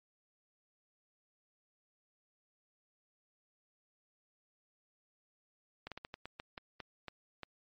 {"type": "slowing click train", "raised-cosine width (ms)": 0.3, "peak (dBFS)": -27, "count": 11, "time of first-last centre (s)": [5.87, 7.433], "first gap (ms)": 47, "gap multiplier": 1.25, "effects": ["MP3 32 kbps"]}